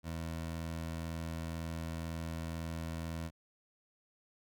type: tone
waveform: 20% pulse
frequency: 82 Hz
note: E2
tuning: 9 cents flat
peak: -33 dBFS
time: 0.03-3.31 s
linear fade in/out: 50 ms
effects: none